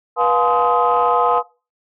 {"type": "tone cluster", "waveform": "sine", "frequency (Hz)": [487.4, 707, 851, 1036, 1258], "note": ["B4", "F5", "G#5", "C6", "D#6"], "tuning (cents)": [-23, 21, 42, -17, 19], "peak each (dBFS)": -19, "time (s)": [0.16, 1.43], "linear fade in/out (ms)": 50, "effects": ["noise-tail reverb RT60 0.3 s tail -18 dB re dry", "tanh soft clip ceiling -5 dBFS"]}